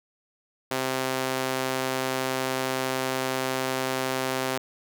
sawtooth tone with high-pass filter, 130.81 Hz, C3, in tune, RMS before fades -28 dBFS, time 0.71-4.58 s, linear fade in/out 5 ms, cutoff 380 Hz, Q 0.69, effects none

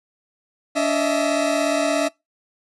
40% pulse tone cluster, 288.3 / 631 / 668 Hz, D4 / D#5 / E5, -32 / +24 / +23 cents, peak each -22 dBFS, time 0.75-2.09 s, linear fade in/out 20 ms, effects noise-tail reverb RT60 0.2 s tail -24 dB re dry + resampled to 24000 Hz

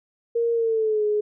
sine tone with pitch glide, 466.2 to 420.2 Hz, A#4 to G#4, 0 to +20 cents, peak -19 dBFS, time 0.35-1.21 s, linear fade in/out 10 ms, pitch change -180 cents, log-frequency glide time 0.53-1.05 s, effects none

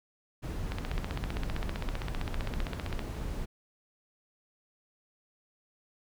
brown noise, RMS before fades -35 dBFS, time 0.42-3.46 s, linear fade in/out 20 ms
click train, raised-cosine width 0.3 ms, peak -20 dBFS, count 36, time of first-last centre 0.72-2.993 s, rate 15.4 Hz
effects none

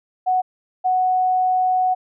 sine tone pair in turn, 740 / 740 Hz, F#5 / F#5, 0 / 0 cents, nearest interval unison, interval 0 cents, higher neither, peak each -15 dBFS, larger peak neither, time 0.26-0.42 / 0.84-1.95 s, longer second, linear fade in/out 20 ms, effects none

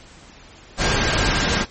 sine tone in noise, 1600 Hz, G6, 35 cents sharp, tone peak -28 dBFS, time 0.77-1.66 s, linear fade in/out 50 ms, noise pink, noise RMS -19 dBFS, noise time 0.77-1.66 s, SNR -12 dB, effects pink hiss -45 dBFS RMS until 1.7 s + MP3 32 kbps

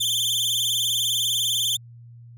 sawtooth tone with vibrato, 3322 Hz, G#7, in tune, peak -18 dBFS, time 0-1.77 s, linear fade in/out 10 ms, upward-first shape sine, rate 20 Hz, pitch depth 140 cents each way, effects added 118 Hz sine -42 dBFS peak until 2.37 s

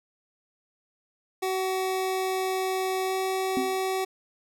25% pulse tone with pitch glide, 376.7 to 378.9 Hz, F#4 to F#4, +31 to +41 cents, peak -22 dBFS, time 1.42-4.05 s, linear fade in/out 10 ms, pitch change +10 cents, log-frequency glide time 3.06-3.13 s
sine tone with exponential decay, 262.1 Hz, C4, 3 cents sharp, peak -22 dBFS, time 3.57-3.81 s, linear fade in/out 1 ms, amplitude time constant 51 ms
effects none

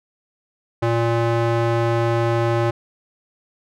square tone with band-pass filter, 116.54 Hz, A#2, in tune, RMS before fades -19 dBFS, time 0.82-2.71 s, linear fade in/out 10 ms, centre 620 Hz, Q 0.58, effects none

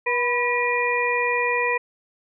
harmonic tone with a mistuned harmonic, 483.3 Hz, B4, 38 cents flat, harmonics 1 / 2 / 4 / 5, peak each -25 / -25 / -25 / -25 dBFS, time 0.06-1.78 s, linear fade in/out 10 ms, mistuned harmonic 2, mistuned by +38 cents, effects none

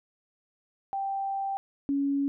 sine tone pair in turn, 784 / 279.6 Hz, G5 / C#4, 0 / +15 cents, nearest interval octave + tritone, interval 1785 cents, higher first, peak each -28 / -24 dBFS, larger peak second, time 0.93-1.57 / 1.89-2.28 s, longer first, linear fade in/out 0 ms, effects none

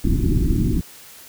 pink low-pass noise, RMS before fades -18 dBFS, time 0.04-0.81 s, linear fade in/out 5 ms, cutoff 370 Hz, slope 96 dB/octave, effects white hiss -43 dBFS RMS until 1.28 s

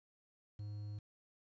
triangle tone with quantisation, 103.83 Hz, G#2, in tune, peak -40 dBFS, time 0.59-0.99 s, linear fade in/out 5 ms, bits 11, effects resampled to 16000 Hz

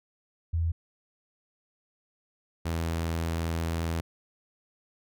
sine / sawtooth tone pair in turn, 83 / 82.63 Hz, E2 / E2, +12 / +5 cents, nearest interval unison, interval 7 cents, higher first, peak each -24 dBFS, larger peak neither, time 0.53-0.72 / 2.65-4.01 s, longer second, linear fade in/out 10 ms, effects none

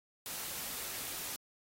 white noise, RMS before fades -41 dBFS, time 0.26-1.36 s, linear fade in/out 0 ms, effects AAC 48 kbps

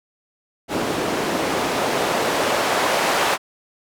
white noise with band-pass filter sweep, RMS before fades -21 dBFS, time 0.68-3.38 s, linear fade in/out 50 ms, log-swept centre 300 to 770 Hz, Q 0.9, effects none

